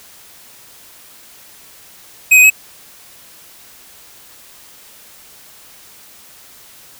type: tone with pitch steps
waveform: square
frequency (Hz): 2527 / 2503 / 2559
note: D#7 / D#7 / D#7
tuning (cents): +26 / +10 / +48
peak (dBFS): -5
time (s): 2.31-2.502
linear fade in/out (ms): 10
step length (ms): 64
effects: white hiss -42 dBFS RMS until 6.99 s